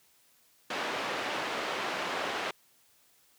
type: band-pass noise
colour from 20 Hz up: pink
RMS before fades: -34 dBFS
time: 0.7-2.51 s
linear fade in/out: 5 ms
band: 440 to 3100 Hz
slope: 12 dB/octave
effects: white hiss -65 dBFS RMS until 3.38 s + high-pass 60 Hz 12 dB/octave